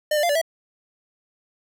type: tone with pitch steps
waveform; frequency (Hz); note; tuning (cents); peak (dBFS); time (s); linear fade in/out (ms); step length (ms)
square; 605 / 594 / 693 / 580 / 654; D#5 / D5 / F5 / D5 / E5; -49 / +20 / -14 / -22 / -14; -19; 0.11-0.415; 5; 61
effects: none